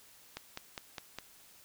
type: click train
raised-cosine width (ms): 0.2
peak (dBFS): -22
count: 5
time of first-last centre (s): 0.37-1.186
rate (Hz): 4.9
effects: white hiss -59 dBFS RMS until 1.64 s